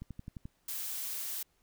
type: click train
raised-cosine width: 5 ms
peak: -30 dBFS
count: 6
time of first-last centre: 0.02-0.455 s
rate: 11.5 Hz
type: noise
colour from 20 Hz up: blue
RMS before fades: -38 dBFS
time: 0.68-1.43 s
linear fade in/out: 5 ms
effects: pink hiss -73 dBFS RMS until 1.62 s